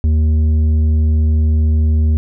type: tone with tanh clipping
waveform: sine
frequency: 77.78 Hz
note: D#2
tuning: in tune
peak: -11 dBFS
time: 0.04-2.17 s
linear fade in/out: 0 ms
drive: 7 dB
effects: none